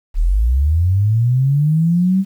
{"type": "linear sweep", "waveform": "sine", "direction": "up", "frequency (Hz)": [33.96, 196], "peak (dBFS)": -11, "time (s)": [0.14, 2.25], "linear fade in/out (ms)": 50, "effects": ["8-bit"]}